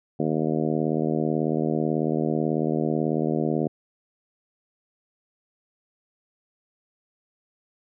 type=harmonic tone; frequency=78.2 Hz; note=D#2; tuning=9 cents sharp; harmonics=2 / 3 / 4 / 5 / 6 / 7 / 8 / 9; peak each=-28 / -27 / -28 / -29 / -32 / -34 / -35 / -36 dBFS; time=0.19-3.68 s; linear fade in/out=10 ms; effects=none